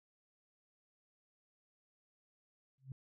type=tone with exponential growth; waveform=sine; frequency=133 Hz; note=C3; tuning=29 cents sharp; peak=-39 dBFS; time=2.78-2.92 s; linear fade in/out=2 ms; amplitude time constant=29 ms; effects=none